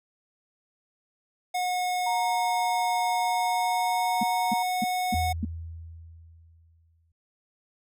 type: tone with pitch glide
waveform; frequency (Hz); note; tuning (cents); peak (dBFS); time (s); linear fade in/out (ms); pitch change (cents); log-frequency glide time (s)
square; 726 to 731.9; F#5 to F#5; -33 to -19; -26; 1.54-5.33; 10; +14; 3.18-4.33
type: tone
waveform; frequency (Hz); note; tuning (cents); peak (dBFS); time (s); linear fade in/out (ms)
sine; 932.3; A#5; 0; -27; 2.06-4.63; 10
type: tone bursts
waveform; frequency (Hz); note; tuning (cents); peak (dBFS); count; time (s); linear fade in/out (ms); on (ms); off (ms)
sine; 220; A3; 0; -24; 5; 4.21-5.45; 5; 24; 280
type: tone with exponential decay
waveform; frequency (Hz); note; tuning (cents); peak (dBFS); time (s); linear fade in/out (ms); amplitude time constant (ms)
sine; 82.41; E2; 0; -25; 5.14-7.12; 5; 430
effects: none